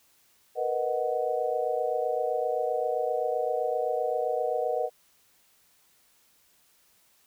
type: chord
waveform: sine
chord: B major seventh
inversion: third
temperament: equal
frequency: 466.2 / 493.9 / 622.3 / 740 Hz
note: A#4 / B4 / D#5 / F#5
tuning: 0 / 0 / 0 / 0 cents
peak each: -32 / -30 / -31 / -31 dBFS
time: 0.55-4.9 s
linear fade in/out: 50 ms
effects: white hiss -64 dBFS RMS until 7.26 s